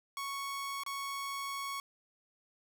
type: tone with dropouts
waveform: sawtooth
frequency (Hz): 1108.7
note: C#6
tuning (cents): 0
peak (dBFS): -33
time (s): 0.17-1.8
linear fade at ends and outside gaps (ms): 1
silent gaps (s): 0.835-0.863
effects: none